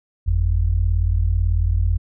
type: tone pair together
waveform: sine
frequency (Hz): 48.43 / 86.6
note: G1 / F2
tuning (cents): -20 / -14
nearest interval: minor seventh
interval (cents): 1006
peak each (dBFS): -18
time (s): 0.26-1.98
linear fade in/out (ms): 20
effects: none